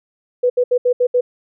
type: tone bursts at uneven times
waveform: sine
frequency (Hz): 493.9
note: B4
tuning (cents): 0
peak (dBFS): -11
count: 6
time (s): 0.43-0.5 / 0.57-0.64 / 0.71-0.78 / 0.85-0.93 / 1-1.07 / 1.14-1.21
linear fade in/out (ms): 10
effects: none